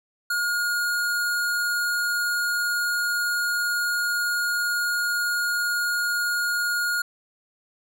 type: tone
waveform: square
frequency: 1431 Hz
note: F6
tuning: 42 cents sharp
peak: -23 dBFS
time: 0.3-7.02 s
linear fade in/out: 5 ms
effects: none